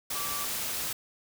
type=tone in noise; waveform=sine; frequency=1160 Hz; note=D6; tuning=22 cents flat; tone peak=-37 dBFS; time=0.15-0.45 s; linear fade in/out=5 ms; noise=white; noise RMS=-33 dBFS; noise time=0.1-0.93 s; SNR=-7 dB; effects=none